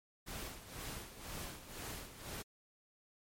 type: noise with tremolo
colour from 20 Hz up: pink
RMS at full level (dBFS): -44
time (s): 0.26-2.43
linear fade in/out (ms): 20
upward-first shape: sine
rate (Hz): 2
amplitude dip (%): 70
effects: MP3 64 kbps